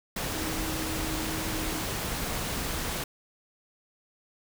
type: tone in noise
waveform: sine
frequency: 316.7 Hz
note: D#4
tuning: 31 cents sharp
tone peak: -36 dBFS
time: 0.33-1.83 s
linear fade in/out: 5 ms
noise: pink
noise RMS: -32 dBFS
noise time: 0.16-3.04 s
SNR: -7 dB
effects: none